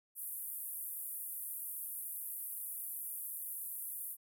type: band-pass noise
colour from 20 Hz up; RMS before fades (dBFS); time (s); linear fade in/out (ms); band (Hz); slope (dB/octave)
white; -43; 0.15-4.17; 50; 10000 to 15000; 48
effects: none